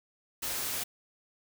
white noise, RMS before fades -34 dBFS, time 0.42-0.84 s, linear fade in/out 10 ms, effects none

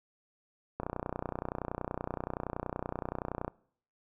click train, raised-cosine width 1 ms, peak -20 dBFS, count 83, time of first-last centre 0.8-3.48 s, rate 30.6 Hz, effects noise-tail reverb RT60 0.6 s tail -23 dB re dry

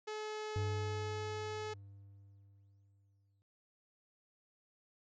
sawtooth tone, 428.4 Hz, A4, 46 cents flat, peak -36 dBFS, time 0.07-1.74 s, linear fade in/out 10 ms
triangle tone with exponential decay, 99.4 Hz, G2, 25 cents sharp, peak -31 dBFS, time 0.56-3.42 s, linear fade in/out 0 ms, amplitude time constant 620 ms
effects resampled to 16000 Hz

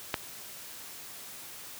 clicks, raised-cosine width 0.3 ms, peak -29 / -11 dBFS, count 2, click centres 0.139 / 0.142 s, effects white hiss -45 dBFS RMS until 1.79 s + high-pass 60 Hz 12 dB/octave

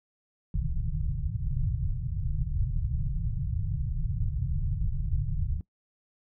pink low-pass noise, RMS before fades -29 dBFS, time 0.54-5.61 s, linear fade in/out 2 ms, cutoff 160 Hz, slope 96 dB/octave, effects noise-tail reverb RT60 0.1 s tail -20 dB re dry

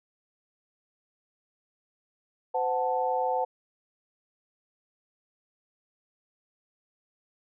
sine chord, F# diminished, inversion second, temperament equal with one note detuned, 512.2 / 740 / 880 Hz, C5 / F#5 / A5, -37 / 0 / 0 cents, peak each -29 dBFS, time 2.54-3.45 s, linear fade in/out 10 ms, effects none

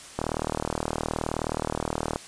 click train, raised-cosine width 1 ms, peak -12 dBFS, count 78, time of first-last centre 0.19-2.159 s, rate 39.1 Hz, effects white hiss -44 dBFS RMS until 2.27 s + resampled to 22050 Hz

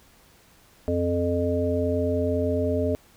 harmonic tone with a mistuned harmonic, 87 Hz, F2, 6 cents flat, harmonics 1 / 3 / 5 / 7, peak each -27 / -27 / -27 / -27 dBFS, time 0.88-2.95 s, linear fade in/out 0 ms, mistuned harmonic 1, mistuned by +40 cents, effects pink hiss -56 dBFS RMS until 3.16 s

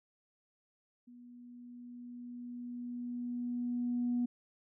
sine tone with level ramp, 243.1 Hz, B3, 27 cents flat, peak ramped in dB -52 to -28 dBFS, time 1.07-4.26 s, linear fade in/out 10 ms, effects tanh soft clip ceiling -25 dBFS

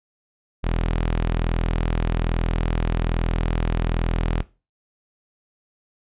sawtooth tone, 41.2 Hz, E1, in tune, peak -16 dBFS, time 0.63-4.43 s, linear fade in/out 20 ms, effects noise-tail reverb RT60 0.3 s tail -19 dB re dry + resampled to 8000 Hz

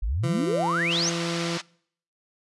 sine exponential sweep, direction up, 43.65 to 6730 Hz, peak -23 dBFS, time 0.02-1.1 s, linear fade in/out 10 ms
20% pulse tone, 169.4 Hz, E3, 48 cents sharp, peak -22 dBFS, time 0.23-1.58 s, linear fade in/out 10 ms
white band-pass noise, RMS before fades -34 dBFS, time 0.9-1.62 s, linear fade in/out 20 ms, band 630 to 5400 Hz, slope 24 dB/octave
effects noise-tail reverb RT60 0.6 s tail -24 dB re dry + resampled to 24000 Hz

